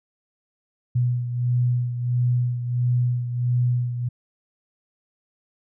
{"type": "beating tone pair", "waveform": "sine", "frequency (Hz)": [122.5, 124], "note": ["B2", "B2"], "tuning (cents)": [-14, 7], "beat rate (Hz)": 1.5, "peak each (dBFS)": [-20, -27], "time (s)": [0.95, 4.09], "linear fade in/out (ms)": 10, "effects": []}